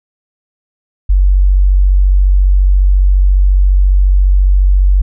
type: tone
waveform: sine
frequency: 47.24 Hz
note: F#1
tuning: 37 cents sharp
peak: -5 dBFS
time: 1.09-5.02 s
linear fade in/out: 10 ms
effects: none